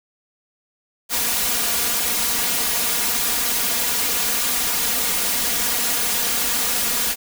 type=noise with comb filter; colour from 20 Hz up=white; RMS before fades=-21 dBFS; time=1.09-7.16 s; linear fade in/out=50 ms; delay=4.2 ms; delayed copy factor=+1; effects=none